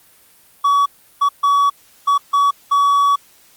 triangle tone bursts at uneven times, 1133 Hz, C#6, 37 cents sharp, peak -9 dBFS, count 6, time 0.64-0.86 / 1.21-1.29 / 1.43-1.7 / 2.07-2.18 / 2.33-2.51 / 2.71-3.16 s, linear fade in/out 10 ms, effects white hiss -50 dBFS RMS until 3.56 s + Opus 32 kbps

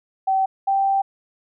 sine tone pair in turn, 768 / 782.8 Hz, G5 / G5, -36 / -3 cents, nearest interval unison, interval 33 cents, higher second, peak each -16 dBFS, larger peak neither, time 0.27-0.46 / 0.67-1.02 s, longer second, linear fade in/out 10 ms, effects none

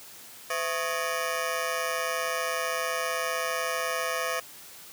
15% pulse ring-modulated tone, 587.3 Hz, D5, in tune, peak -18 dBFS, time 0.5-4.4 s, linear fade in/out 5 ms, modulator 77.8 Hz, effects white hiss -47 dBFS RMS until 4.92 s + high-pass 80 Hz 12 dB/octave

